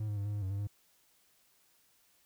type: tone with pitch steps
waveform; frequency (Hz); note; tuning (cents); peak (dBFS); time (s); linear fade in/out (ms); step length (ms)
triangle; 107.3 / 103.8 / 100.3 / 103.8 / 103.2 / 94.6 / 99.8 / 102.5; A2 / G#2 / G2 / G#2 / G#2 / F#2 / G2 / G#2; -43 / 0 / +40 / 0 / -10 / +39 / +32 / -22; -31; 0-0.672; 5; 84
effects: white hiss -69 dBFS RMS until 2.25 s